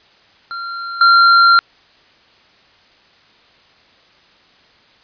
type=tone with level steps; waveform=square; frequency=1379 Hz; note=F6; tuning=22 cents flat; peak=-24 / -7 dBFS; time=0.51-1.59 s; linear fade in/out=0 ms; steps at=1.01 s; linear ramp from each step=2 ms; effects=white hiss -50 dBFS RMS until 5.03 s + resampled to 11025 Hz